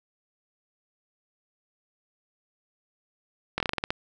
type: slowing click train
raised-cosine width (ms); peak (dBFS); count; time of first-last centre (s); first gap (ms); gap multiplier
0.3; -10; 9; 3.58-3.905; 22; 1.17
effects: none